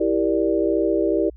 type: chord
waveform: sine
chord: E half-diminished seventh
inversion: none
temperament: equal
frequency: 329.6 / 392 / 466.2 / 587.3 Hz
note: E4 / G4 / Bb4 / D5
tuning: 0 / 0 / 0 / 0 cents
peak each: -21 / -22 / -25 / -24 dBFS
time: 0-1.3 s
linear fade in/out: 10 ms
effects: added 60 Hz sine -40 dBFS peak until 1.36 s